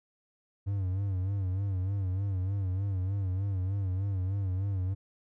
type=tone with vibrato; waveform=triangle; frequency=95.9 Hz; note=G2; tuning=37 cents flat; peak=-26 dBFS; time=0.66-4.95 s; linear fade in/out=20 ms; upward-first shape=sine; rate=3.3 Hz; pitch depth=85 cents each way; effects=none